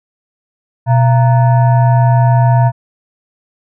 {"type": "tone with frequency modulation", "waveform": "sine", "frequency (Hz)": 123.47, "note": "B2", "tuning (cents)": 0, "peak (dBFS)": -6, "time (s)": [0.86, 2.72], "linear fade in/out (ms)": 50, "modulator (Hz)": 805, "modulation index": 0.61, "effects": []}